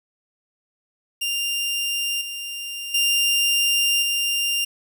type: tone with level steps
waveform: sawtooth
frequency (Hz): 2794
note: F7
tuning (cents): 0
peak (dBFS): -19 / -26 / -14 / -17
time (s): 1.21-4.65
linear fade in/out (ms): 10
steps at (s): 2.21 / 2.94 / 4.02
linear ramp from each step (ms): 5
effects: 9-bit